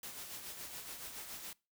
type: noise with tremolo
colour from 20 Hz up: white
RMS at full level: -45 dBFS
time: 0.03-1.53 s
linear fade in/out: 2 ms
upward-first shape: sine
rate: 7.1 Hz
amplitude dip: 45%
effects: noise-tail reverb RT60 0.3 s tail -24 dB re dry